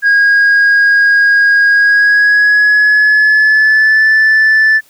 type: tone with pitch glide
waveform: sine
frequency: 1637 to 1754.5 Hz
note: G#6 to A6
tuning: -25 to -5 cents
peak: -3 dBFS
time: 0.02-4.81 s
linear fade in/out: 50 ms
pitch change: +120 cents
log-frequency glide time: 1.69-4.07 s
effects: tanh soft clip ceiling -4 dBFS + white hiss -48 dBFS RMS until 4.89 s